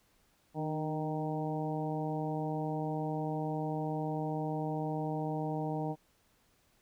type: harmonic tone with a mistuned harmonic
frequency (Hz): 155.56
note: D#3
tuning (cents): 0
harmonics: 1 / 2 / 3 / 4 / 5 / 6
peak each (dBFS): -36 / -38 / -41 / -42 / -40 / -45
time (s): 0.54-5.96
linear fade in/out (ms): 50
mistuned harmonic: 2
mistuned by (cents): -37
effects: pink hiss -70 dBFS RMS until 6.81 s